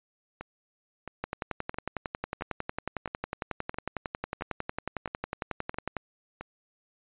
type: two click trains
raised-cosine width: 0.5 ms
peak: -23 / -16 dBFS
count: 10 / 53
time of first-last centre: 0.41-6.41 / 1.24-5.967 s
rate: 1.5 / 11 Hz
effects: resampled to 8000 Hz